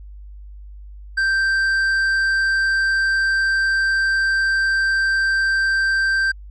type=tone with tanh clipping; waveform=sine; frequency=1568 Hz; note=G6; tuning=in tune; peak=-17 dBFS; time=1.17-6.32 s; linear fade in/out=10 ms; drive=7 dB; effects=added 50 Hz sine -35 dBFS peak until 6.5 s